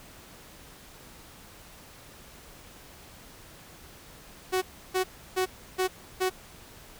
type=tone bursts; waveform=sawtooth; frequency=372 Hz; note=F#4; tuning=9 cents sharp; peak=-20 dBFS; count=5; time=4.52-6.3 s; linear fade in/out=20 ms; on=100 ms; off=320 ms; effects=pink hiss -50 dBFS RMS until 6.99 s